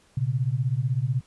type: beating tone pair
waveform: sine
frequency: 119.7 / 135.7 Hz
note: A#2 / C#3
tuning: +46 / -36 cents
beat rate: 16 Hz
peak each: -25 dBFS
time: 0.17-1.21 s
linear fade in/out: 5 ms
effects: pink hiss -60 dBFS RMS until 1.26 s + resampled to 24000 Hz